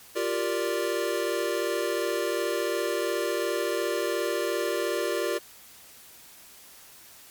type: chord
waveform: square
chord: G minor seventh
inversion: third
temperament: equal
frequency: 349.2 / 392 / 466.2 / 587.3 Hz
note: F4 / G4 / Bb4 / D5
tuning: 0 / 0 / 0 / 0 cents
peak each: -32 dBFS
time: 0.15-5.39 s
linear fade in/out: 20 ms
effects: white hiss -50 dBFS RMS until 7.3 s + MP3 96 kbps